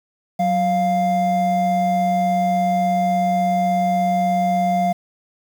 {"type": "tone pair together", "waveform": "triangle", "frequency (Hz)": [185, 698.5], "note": ["F#3", "F5"], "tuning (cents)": [0, 0], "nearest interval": "octave + major seventh", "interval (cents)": 2300, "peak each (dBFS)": [-19, -15], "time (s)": [0.39, 4.93], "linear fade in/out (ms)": 10, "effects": ["7-bit"]}